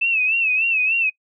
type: tone with vibrato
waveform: sine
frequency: 2619 Hz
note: E7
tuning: 12 cents flat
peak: -16 dBFS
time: 0.01-1.1 s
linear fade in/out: 10 ms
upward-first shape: sine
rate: 3.4 Hz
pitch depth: 90 cents each way
effects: noise-tail reverb RT60 0.1 s tail -24 dB re dry